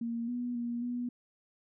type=tone with pitch steps; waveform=sine; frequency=232.8 / 244 / 237.7 / 243.7 Hz; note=A#3 / B3 / A#3 / B3; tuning=-2 / -21 / +34 / -23 cents; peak=-32 dBFS; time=0.01-1.09 s; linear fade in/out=5 ms; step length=270 ms; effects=none